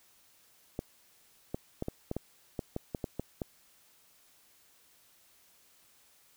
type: clicks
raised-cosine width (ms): 2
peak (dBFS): -20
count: 12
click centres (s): 0.791 / 1.545 / 1.824 / 1.884 / 2.114 / 2.166 / 2.592 / 2.764 / 2.948 / 3.042 / 3.196 / 3.418
effects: white hiss -64 dBFS RMS until 6.36 s